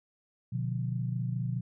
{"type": "chord", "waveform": "sine", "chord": "B diminished", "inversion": "none", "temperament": "just", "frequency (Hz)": [123.47, 148.16, 177.8], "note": ["B2", "D3", "F3"], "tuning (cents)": [0, 16, 31], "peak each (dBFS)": [-31, -37, -36], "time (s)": [0.52, 1.61], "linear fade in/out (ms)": 10, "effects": []}